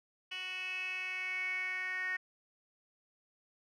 10% pulse tone with band-pass filter sweep, 370 Hz, F#4, in tune, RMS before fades -38 dBFS, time 0.31-2.17 s, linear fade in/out 10 ms, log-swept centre 2900 to 1900 Hz, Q 8.6, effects none

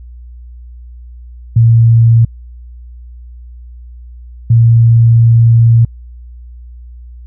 sine tone pair in turn, 115.1 / 115.69 Hz, A#2 / A#2, -22 / -13 cents, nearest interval unison, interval 9 cents, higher second, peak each -3 dBFS, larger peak neither, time 1.56-2.25 / 4.5-5.85 s, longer second, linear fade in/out 5 ms, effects added 60 Hz sine -29 dBFS peak until 7.26 s

